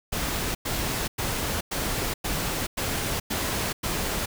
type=noise bursts; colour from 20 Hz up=pink; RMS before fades=-28 dBFS; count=8; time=0.12-4.26 s; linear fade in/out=10 ms; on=430 ms; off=100 ms; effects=none